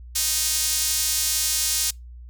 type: tone with high-pass filter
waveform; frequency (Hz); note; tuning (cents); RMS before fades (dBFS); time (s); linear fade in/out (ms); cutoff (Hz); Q
sawtooth; 311.1; D#4; 0; -23; 0.15-1.91; 10; 5900; 0.98
effects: noise-tail reverb RT60 0.2 s tail -26 dB re dry + added 60 Hz sine -38 dBFS peak until 2.29 s